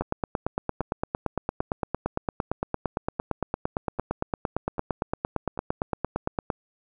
two click trains, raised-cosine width 1 ms, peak -11 / -24 dBFS, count 58 / 8, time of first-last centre 0.01-6.502 / 0.02-5.576 s, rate 8.78 / 1.26 Hz, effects none

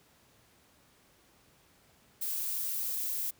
violet noise, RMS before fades -34 dBFS, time 2.21-3.31 s, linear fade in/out 10 ms, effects pink hiss -64 dBFS RMS until 3.39 s + high-pass 60 Hz 12 dB/octave

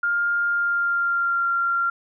sine tone with pitch glide, 1406 to 1381.8 Hz, F6 to F6, +11 to -19 cents, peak -19 dBFS, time 0.03-1.9 s, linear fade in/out 5 ms, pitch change -30 cents, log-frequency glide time 0.46-1.47 s, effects none

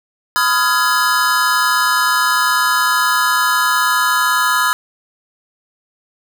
square chord, F half-diminished seventh, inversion second, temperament just, 1005.8 / 1257.2 / 1396.9 / 1676.3 Hz, Cb6 / Eb6 / F6 / Ab6, +31 / +18 / 0 / +16 cents, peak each -19 dBFS, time 0.36-4.73 s, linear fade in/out 0 ms, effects none

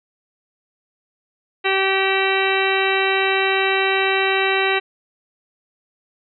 harmonic tone, 385.9 Hz, G4, 27 cents flat, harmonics 1 / 2 / 3 / 4 / 5 / 6 / 7 / 8 / 10, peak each -21 / -24 / -27 / -26 / -24 / -25 / -24 / -30 / -29 dBFS, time 1.64-4.8 s, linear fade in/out 20 ms, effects none

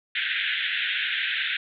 pink band-pass noise, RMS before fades -27 dBFS, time 0.15-1.57 s, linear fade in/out 5 ms, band 1500 to 3700 Hz, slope 96 dB/octave, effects none

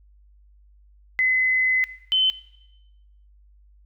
sine tone pair in turn, 2032 / 3058 Hz, B6 / G7, +49 / -44 cents, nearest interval perfect fifth, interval 707 cents, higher second, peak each -17 dBFS, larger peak neither, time 1.19-1.84 / 2.12-2.3 s, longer first, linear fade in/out 0 ms, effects noise-tail reverb RT60 1.0 s tail -17 dB re dry + added 50 Hz sine -51 dBFS peak until 3.85 s

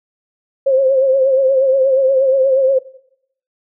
sine tone with vibrato, 533 Hz, C5, 32 cents sharp, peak -9 dBFS, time 0.66-2.79 s, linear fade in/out 10 ms, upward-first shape triangle, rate 8.4 Hz, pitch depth 64 cents each way, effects noise-tail reverb RT60 0.7 s tail -18 dB re dry

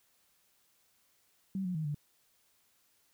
sine tone with pitch steps, 192.2 / 180.9 / 157 / 147.1 Hz, G3 / F#3 / D#3 / D3, -34 / -39 / +16 / +3 cents, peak -32 dBFS, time 1.55-1.946 s, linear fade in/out 2 ms, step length 99 ms, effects white hiss -71 dBFS RMS until 3.13 s

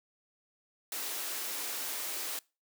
white high-pass noise, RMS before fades -37 dBFS, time 0.92-2.39 s, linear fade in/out 2 ms, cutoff 260 Hz, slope 48 dB/octave, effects noise-tail reverb RT60 0.3 s tail -24 dB re dry

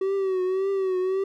triangle tone with vibrato, 380 Hz, F#4, 46 cents sharp, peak -20 dBFS, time 0.01-1.24 s, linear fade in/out 5 ms, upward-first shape triangle, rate 1.8 Hz, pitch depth 70 cents each way, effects none

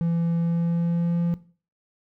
triangle tone with pitch glide, 168.3 to 171.24 Hz, E3 to F3, +36 to -34 cents, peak -19 dBFS, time 0.01-1.34 s, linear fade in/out 0 ms, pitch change +30 cents, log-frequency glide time 0.39-1.2 s, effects noise-tail reverb RT60 0.4 s tail -17 dB re dry

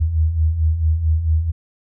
sine beating tone pair, 76.3 / 80.8 Hz, D#2 / E2, -33 / -34 cents, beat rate 4.5 Hz, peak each -22 / -15 dBFS, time 0-1.52 s, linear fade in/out 20 ms, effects none

